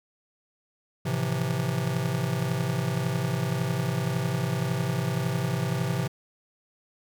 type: chord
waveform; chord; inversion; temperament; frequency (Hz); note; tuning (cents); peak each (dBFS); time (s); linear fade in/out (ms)
square; F major seventh; first; just; 109.13 / 130.96 / 163.7 / 174.61; A2 / C3 / E3 / F3; -14 / +2 / -12 / 0; -34 / -29 / -32 / -34; 1.05-6.08; 10
effects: none